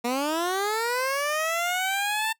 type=linear sweep; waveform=15% pulse; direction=up; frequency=233.1 to 896 Hz; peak=-18 dBFS; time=0.04-2.33 s; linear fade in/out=10 ms; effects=noise-tail reverb RT60 0.1 s tail -22 dB re dry